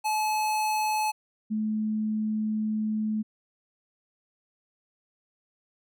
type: tone pair in turn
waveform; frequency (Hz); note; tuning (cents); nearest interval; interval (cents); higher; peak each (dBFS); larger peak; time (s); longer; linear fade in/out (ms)
square / sine; 859 / 215.7; A5 / A3; -42 / -34; 2 octaves; 2392; first; -25; neither; 0.04-1.12 / 1.5-3.23; second; 20
effects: none